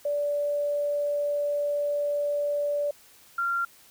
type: tone pair in turn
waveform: sine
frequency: 581 / 1381.9 Hz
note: D5 / F6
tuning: -19 / -19 cents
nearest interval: octave + minor third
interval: 1500 cents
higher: second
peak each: -24 dBFS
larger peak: neither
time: 0.05-2.91 / 3.38-3.65 s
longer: first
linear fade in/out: 5 ms
effects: white hiss -55 dBFS RMS until 3.9 s